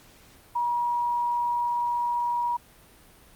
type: tone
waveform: sine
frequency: 958 Hz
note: A#5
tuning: 47 cents sharp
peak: -23 dBFS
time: 0.55-2.57 s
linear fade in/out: 10 ms
effects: pink hiss -54 dBFS RMS until 3.35 s + Opus 48 kbps